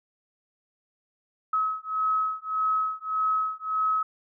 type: beating tone pair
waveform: sine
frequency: 1281 / 1282.7 Hz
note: E6 / E6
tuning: -50 / -48 cents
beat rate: 1.7 Hz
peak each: -27 dBFS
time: 1.53-4.03 s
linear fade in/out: 5 ms
effects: none